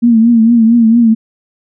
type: tone with vibrato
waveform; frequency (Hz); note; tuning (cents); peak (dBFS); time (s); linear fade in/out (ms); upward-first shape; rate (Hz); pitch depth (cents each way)
sine; 230; A#3; -23; -4; 0.02-1.15; 20; triangle; 4.4; 83
effects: none

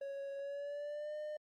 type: tone with pitch glide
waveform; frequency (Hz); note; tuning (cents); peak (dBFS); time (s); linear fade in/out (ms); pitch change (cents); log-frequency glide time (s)
triangle; 554.4 to 604.6; C#5 to D#5; 0 to -50; -38; 0.01-1.37; 5; +150; 0.36-1.15
effects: Opus 32 kbps

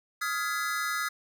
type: chord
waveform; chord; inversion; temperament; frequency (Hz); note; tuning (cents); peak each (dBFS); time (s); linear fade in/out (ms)
square; F half-diminished seventh; third; just; 1257.2 / 1396.9 / 1676.3 / 2012; Eb6 / F6 / Ab6 / Cb7; +18 / 0 / +16 / +32; -34 / -35 / -35 / -37; 0.21-1.09; 10
effects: none

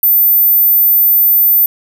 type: tone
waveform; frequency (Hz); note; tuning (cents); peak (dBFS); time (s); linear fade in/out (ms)
sine; 14080; A9; 0; -6; 0.03-1.66; 2
effects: none

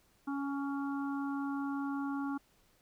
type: harmonic tone with a mistuned harmonic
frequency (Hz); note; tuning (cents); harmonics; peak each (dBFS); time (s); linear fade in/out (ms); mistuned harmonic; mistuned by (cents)
278.5; C#4; +8; 1 / 3 / 4 / 5; -34 / -44 / -45 / -46; 0.27-2.38; 10; 4; +15
effects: pink hiss -69 dBFS RMS until 2.81 s

